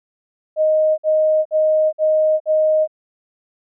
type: tone bursts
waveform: sine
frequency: 622.3 Hz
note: D#5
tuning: in tune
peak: -12 dBFS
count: 5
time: 0.56-2.876 s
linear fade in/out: 50 ms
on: 420 ms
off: 54 ms
effects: none